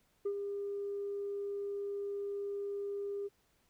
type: tone with ADSR envelope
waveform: sine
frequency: 402.6 Hz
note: G4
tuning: 46 cents sharp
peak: -28 dBFS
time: 0.25-3.29 s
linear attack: 11 ms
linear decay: 71 ms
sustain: -7 dB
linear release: 29 ms
effects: tanh soft clip ceiling -30 dBFS + pink hiss -73 dBFS RMS until 3.69 s